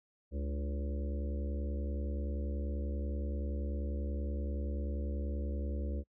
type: harmonic tone with a mistuned harmonic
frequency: 70.4 Hz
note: C#2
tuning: 27 cents sharp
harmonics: 1 / 3 / 4 / 5 / 6 / 7 / 8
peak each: -34 / -44 / -47 / -49 / -53 / -49 / -50 dBFS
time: 0.31-6.04 s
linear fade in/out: 50 ms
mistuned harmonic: 4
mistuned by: +74 cents
effects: noise-tail reverb RT60 0.1 s tail -26 dB re dry